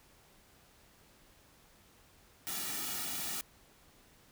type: noise with comb filter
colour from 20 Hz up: white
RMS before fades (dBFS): -38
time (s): 2.47-3.41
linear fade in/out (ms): 0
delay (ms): 1.9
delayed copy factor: -0.75
effects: pink hiss -63 dBFS RMS until 4.31 s